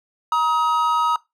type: tone pair together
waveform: triangle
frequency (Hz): 949.3 / 1266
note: A#5 / D#6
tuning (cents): +31 / +30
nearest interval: perfect fourth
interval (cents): 499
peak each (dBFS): -17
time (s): 0.32-1.16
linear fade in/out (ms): 2
effects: noise-tail reverb RT60 0.2 s tail -21 dB re dry